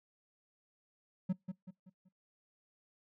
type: tone with echo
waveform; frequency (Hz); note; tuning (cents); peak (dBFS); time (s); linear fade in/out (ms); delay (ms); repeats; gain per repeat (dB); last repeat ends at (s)
triangle; 185; F#3; 0; -27; 1.29-1.33; 10; 190; 4; -8; 2.09
effects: noise-tail reverb RT60 0.2 s tail -24 dB re dry